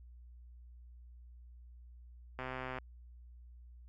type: click train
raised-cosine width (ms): 0.5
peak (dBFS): -26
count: 52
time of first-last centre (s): 2.39-2.785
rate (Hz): 129
effects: added 60 Hz sine -52 dBFS peak until 3.88 s